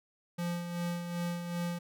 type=tone with tremolo; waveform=square; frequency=173.3 Hz; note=F3; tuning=13 cents flat; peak=-32 dBFS; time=0.38-1.79 s; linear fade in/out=10 ms; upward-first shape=sine; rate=2.6 Hz; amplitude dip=50%; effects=none